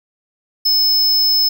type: tone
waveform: square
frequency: 5210 Hz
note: E8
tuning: 21 cents flat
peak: -12 dBFS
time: 0.65-1.49 s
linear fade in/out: 10 ms
effects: none